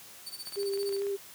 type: tone with tremolo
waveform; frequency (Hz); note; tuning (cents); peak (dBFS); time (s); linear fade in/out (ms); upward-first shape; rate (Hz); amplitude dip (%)
sawtooth; 4551; C#8; +45; -34; 0.26-1; 10; sine; 15; 95
type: clicks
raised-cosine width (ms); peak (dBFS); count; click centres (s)
0.3; -31; 12; 0.472 / 0.524 / 0.558 / 0.631 / 0.736 / 0.775 / 0.83 / 0.892 / 0.926 / 0.966 / 1.02 / 1.068
type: tone with vibrato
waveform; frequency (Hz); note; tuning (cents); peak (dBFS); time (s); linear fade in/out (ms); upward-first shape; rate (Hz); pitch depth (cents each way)
sine; 397.9; G4; +26; -29; 0.56-1.17; 20; square; 4.5; 12
effects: white hiss -50 dBFS RMS until 1.34 s + high-pass 80 Hz 12 dB/octave